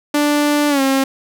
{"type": "tone with pitch glide", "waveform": "sawtooth", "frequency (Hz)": [293.7, 269.3], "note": ["D4", "C#4"], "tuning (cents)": [0, -50], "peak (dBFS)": -9, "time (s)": [0.14, 1.04], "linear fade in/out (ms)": 5, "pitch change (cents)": -150, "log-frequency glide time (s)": [0.69, 0.81], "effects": []}